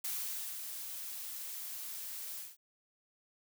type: noise with ADSR envelope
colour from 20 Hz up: blue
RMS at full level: -37 dBFS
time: 0.04-2.57 s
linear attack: 6 ms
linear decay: 530 ms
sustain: -6 dB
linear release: 190 ms
effects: none